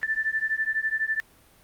sine beating tone pair, 1760 / 1772 Hz, A6 / A6, 0 / +12 cents, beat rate 12 Hz, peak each -27 dBFS, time 0.03-1.2 s, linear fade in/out 0 ms, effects pink hiss -57 dBFS RMS until 1.63 s + Opus 48 kbps

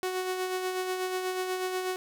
sawtooth tone with tremolo, 370 Hz, F#4, in tune, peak -24 dBFS, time 0.03-1.96 s, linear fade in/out 0 ms, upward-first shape sine, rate 8.2 Hz, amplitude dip 40%, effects none

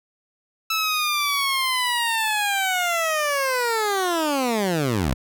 15% pulse linear sweep, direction down, 1317 to 55 Hz, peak -14 dBFS, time 0.7-5.14 s, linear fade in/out 5 ms, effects none

